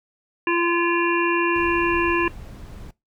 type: harmonic tone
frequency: 343.3 Hz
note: F4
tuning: 30 cents flat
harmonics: 1 / 3 / 5 / 7 / 8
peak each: -21 / -24 / -25 / -28 / -27 dBFS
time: 0.47-2.28 s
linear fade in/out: 2 ms
type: noise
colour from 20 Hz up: brown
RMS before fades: -37 dBFS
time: 1.55-2.91 s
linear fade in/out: 5 ms
effects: noise-tail reverb RT60 0.2 s tail -21 dB re dry